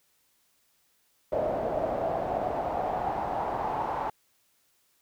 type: noise with band-pass filter sweep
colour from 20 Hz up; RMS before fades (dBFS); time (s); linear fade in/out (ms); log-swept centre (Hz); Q
brown; -30; 1.32-4.1; 5; 600 to 900; 5
effects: white hiss -69 dBFS RMS until 5.01 s